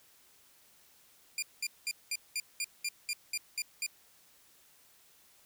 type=tone bursts; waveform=15% pulse; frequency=2400 Hz; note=D7; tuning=37 cents sharp; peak=-25 dBFS; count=11; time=1.38-3.864 s; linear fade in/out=2 ms; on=44 ms; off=200 ms; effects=white hiss -63 dBFS RMS until 5.45 s

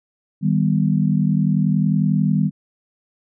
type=chord; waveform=sine; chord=Eb augmented; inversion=none; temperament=equal; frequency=155.56 / 196 / 246.9 Hz; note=Eb3 / G3 / B3; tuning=0 / 0 / 0 cents; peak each=-18 / -18 / -23 dBFS; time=0.41-2.51 s; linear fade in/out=50 ms; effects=none

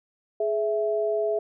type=tone pair together; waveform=sine; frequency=420.9 / 659.3 Hz; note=G#4 / E5; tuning=+23 / 0 cents; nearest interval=minor sixth; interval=777 cents; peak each=-25 dBFS; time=0.4-1.39 s; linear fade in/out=5 ms; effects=none

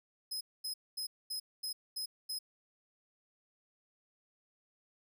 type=tone bursts; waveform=sawtooth; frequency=5090 Hz; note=D#8; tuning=39 cents sharp; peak=-34 dBFS; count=7; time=0.31-2.39 s; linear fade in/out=10 ms; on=100 ms; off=230 ms; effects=none

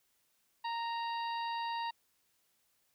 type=harmonic tone with a mistuned harmonic; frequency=929 Hz; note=A#5; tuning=6 cents flat; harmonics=1 / 2 / 3 / 4 / 5; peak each=-35 / -46 / -47 / -49 / -50 dBFS; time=0.64-1.91 s; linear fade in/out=10 ms; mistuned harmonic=4; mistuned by=+48 cents; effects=white hiss -75 dBFS RMS until 2.94 s

